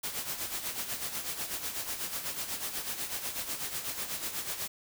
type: noise with tremolo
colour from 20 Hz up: white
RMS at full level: -34 dBFS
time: 0.03-4.68 s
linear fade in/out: 10 ms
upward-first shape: sine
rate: 8.1 Hz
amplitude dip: 60%
effects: none